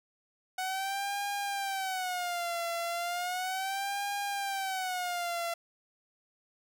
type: tone with vibrato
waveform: sawtooth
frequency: 741 Hz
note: F#5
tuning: 2 cents sharp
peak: -28 dBFS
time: 0.58-5.54 s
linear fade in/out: 5 ms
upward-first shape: sine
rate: 0.35 Hz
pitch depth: 150 cents each way
effects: none